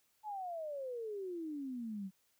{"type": "exponential sweep", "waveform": "sine", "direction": "down", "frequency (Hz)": [875, 185], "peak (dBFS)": -39, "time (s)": [0.23, 2.11], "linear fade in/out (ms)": 50, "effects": ["white hiss -75 dBFS RMS until 2.39 s"]}